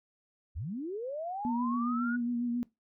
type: linear sweep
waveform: sine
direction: up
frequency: 56.7 to 1480 Hz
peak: -34 dBFS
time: 0.55-2.17 s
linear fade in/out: 20 ms
type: tone with vibrato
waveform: sine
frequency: 240 Hz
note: B3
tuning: 49 cents flat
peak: -29 dBFS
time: 1.45-2.63 s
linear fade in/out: 0 ms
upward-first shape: sine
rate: 7.3 Hz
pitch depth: 31 cents each way
effects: noise-tail reverb RT60 0.2 s tail -21 dB re dry